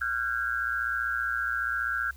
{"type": "tone cluster", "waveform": "sine", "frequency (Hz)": [1382, 1503, 1618], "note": ["F6", "F#6", "G#6"], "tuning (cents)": [-19, 27, -46], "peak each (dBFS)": -31, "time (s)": [0.01, 2.11], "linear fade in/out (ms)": 5, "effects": ["added 67 Hz sine -46 dBFS peak until 2.16 s", "white hiss -58 dBFS RMS until 2.16 s"]}